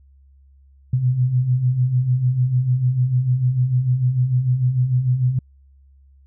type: beating tone pair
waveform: sine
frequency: 121.4 / 128.1 Hz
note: B2 / C3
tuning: -29 / -36 cents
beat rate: 6.7 Hz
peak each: -23 / -16 dBFS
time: 0.93-5.39 s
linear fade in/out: 5 ms
effects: added 68 Hz sine -48 dBFS peak until 6.26 s